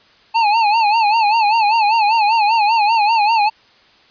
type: tone with vibrato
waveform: square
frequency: 870 Hz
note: A5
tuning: 20 cents flat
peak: -12 dBFS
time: 0.34-3.5 s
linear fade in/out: 20 ms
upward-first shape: sine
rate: 5.1 Hz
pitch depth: 110 cents each way
effects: white hiss -50 dBFS RMS until 4.1 s + resampled to 11025 Hz